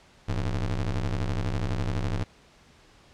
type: ring-modulated tone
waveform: 35% pulse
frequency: 65.41 Hz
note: C2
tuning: in tune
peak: -21 dBFS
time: 0.28-2.24 s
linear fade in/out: 10 ms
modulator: 38.7 Hz
effects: pink hiss -56 dBFS RMS until 3.13 s + low-pass 6000 Hz 12 dB/octave